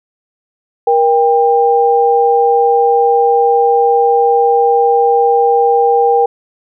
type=tone pair together; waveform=sine; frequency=472.7 / 795 Hz; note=A#4 / G5; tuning=+24 / +24 cents; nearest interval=major sixth; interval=900 cents; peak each=-10 dBFS; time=0.87-6.26 s; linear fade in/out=5 ms; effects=none